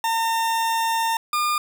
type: tone pair in turn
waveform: 40% pulse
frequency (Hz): 909 / 1209.5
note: A#5 / D#6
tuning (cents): -44 / -49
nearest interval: perfect fourth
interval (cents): 495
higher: second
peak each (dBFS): -19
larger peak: neither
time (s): 0.04-1.17 / 1.33-1.58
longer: first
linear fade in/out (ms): 2
effects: none